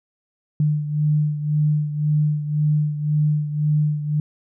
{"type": "beating tone pair", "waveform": "sine", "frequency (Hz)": [150, 151.9], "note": ["D3", "D#3"], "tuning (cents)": [37, -41], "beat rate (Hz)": 1.9, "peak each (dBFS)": [-18, -24], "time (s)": [0.6, 4.2], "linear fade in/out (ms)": 2, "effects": []}